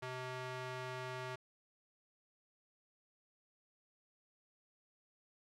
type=tone with band-pass filter; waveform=square; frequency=127.9 Hz; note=C3; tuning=39 cents flat; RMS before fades=-44 dBFS; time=0.02-1.36 s; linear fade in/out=10 ms; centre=1400 Hz; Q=0.56; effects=none